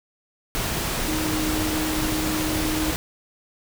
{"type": "tone in noise", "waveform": "sine", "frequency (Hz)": 311.1, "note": "D#4", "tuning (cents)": 0, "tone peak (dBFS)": -25, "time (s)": [1.08, 2.91], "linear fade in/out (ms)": 0, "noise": "pink", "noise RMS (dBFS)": -26, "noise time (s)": [0.55, 2.96], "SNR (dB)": -2, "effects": []}